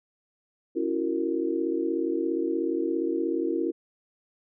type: chord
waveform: sine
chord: F# dominant seventh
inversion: second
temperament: just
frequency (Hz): 277.5 / 333 / 370 / 462.5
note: C#4 / E4 / F#4 / A#4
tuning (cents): +2 / +18 / 0 / -14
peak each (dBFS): -32 / -27 / -31 / -32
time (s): 0.75-3.72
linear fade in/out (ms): 20
effects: none